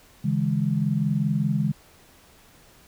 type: tone cluster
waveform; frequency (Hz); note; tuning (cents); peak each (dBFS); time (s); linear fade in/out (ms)
sine; 140.3 / 160.8 / 205.5; C#3 / E3 / G#3; +21 / -43 / -18; -25; 0.24-1.72; 10
effects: pink hiss -54 dBFS RMS until 2.87 s